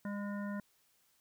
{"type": "harmonic tone with a mistuned harmonic", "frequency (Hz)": 202.9, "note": "G#3", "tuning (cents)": -40, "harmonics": [1, 3, 5, 7, 9], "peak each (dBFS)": [-37, -47, -50, -50, -52], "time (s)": [0.05, 0.6], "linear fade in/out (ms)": 2, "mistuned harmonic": 7, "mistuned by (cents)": 27, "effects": ["white hiss -72 dBFS RMS until 1.2 s"]}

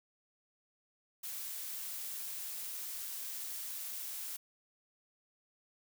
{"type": "noise", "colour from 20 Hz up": "blue", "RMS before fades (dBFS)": -42, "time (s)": [1.23, 4.37], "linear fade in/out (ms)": 10, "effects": []}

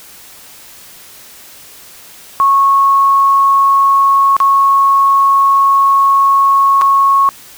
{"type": "tone with dropouts", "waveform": "sine", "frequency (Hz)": 1100, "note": "C#6", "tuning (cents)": -14, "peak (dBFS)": -6, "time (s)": [2.4, 7.29], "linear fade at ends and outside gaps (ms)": 0, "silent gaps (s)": [[4.366, 4.402], [6.813, 6.818]], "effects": ["white hiss -37 dBFS RMS until 7.57 s"]}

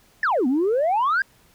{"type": "exponential two-way sweep", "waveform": "sine", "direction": "down then up", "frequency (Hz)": [1862, 240.8, 1648], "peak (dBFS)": -16, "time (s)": [0.23, 1.22], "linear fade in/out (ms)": 2, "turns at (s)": 0.47, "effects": ["tanh soft clip ceiling -15 dBFS", "pink hiss -57 dBFS RMS until 1.54 s"]}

